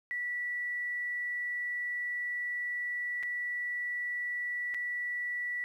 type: tone with dropouts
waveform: sine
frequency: 1950 Hz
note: B6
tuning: 23 cents flat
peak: -32 dBFS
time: 0.11-5.64 s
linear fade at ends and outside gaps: 0 ms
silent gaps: 3.228-3.233 / 4.741-4.745 s
effects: 11-bit